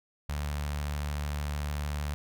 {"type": "tone with notch filter", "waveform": "sawtooth", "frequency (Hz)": 73.42, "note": "D2", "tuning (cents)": 0, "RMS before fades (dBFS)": -33, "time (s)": [0.29, 2.14], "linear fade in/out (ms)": 0, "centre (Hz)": 340, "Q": 0.66, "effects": []}